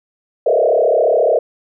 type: tone with frequency modulation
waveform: sine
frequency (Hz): 554.4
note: C#5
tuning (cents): 0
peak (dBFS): -10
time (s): 0.46-1.39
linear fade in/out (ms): 5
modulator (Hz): 34.3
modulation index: 3.4
effects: none